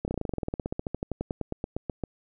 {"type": "slowing click train", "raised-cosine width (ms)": 2, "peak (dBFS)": -16, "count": 29, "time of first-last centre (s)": [0.05, 2.037], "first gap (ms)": 29, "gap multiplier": 1.06, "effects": []}